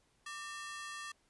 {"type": "ring-modulated tone", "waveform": "sawtooth", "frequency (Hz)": 1496, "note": "F#6", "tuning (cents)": 19, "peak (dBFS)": -36, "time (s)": [0.26, 1.12], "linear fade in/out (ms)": 5, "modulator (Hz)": 320, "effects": ["pink hiss -73 dBFS RMS until 1.29 s", "resampled to 24000 Hz"]}